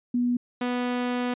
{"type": "tone pair in turn", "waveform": ["sine", "sawtooth"], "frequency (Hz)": [243.9, 246.4], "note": ["B3", "B3"], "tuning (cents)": [-21, -4], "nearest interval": "unison", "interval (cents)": 17, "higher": "second", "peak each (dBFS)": -21, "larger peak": "neither", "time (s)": [[0.14, 0.37], [0.61, 1.34]], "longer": "second", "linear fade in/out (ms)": 5, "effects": ["resampled to 8000 Hz"]}